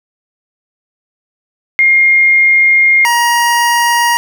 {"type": "tone pair in turn", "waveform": ["sine", "25% pulse"], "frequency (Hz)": [2127, 947.5], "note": ["C7", "A#5"], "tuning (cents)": [28, 28], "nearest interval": "octave + major second", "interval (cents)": 1400, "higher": "first", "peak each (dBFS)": -5, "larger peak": "neither", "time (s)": [[1.79, 3.05], [3.05, 4.17]], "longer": "first", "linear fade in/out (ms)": 0, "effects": []}